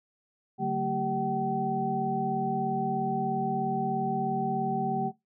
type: tone cluster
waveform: sine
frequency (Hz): 144.6 / 187.7 / 224.6 / 391.2 / 763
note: D3 / F#3 / A3 / G4 / G5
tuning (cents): -27 / +25 / +36 / -4 / -47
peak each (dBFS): -35 / -35 / -33 / -35 / -29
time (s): 0.58-5.12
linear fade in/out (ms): 50
effects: noise-tail reverb RT60 0.2 s tail -22 dB re dry